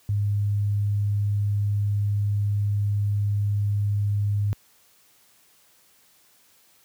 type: tone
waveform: sine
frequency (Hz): 102.4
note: G#2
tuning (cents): -24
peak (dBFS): -20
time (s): 0.09-4.53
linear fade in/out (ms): 0
effects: white hiss -59 dBFS RMS until 6.84 s + high-pass 60 Hz 12 dB/octave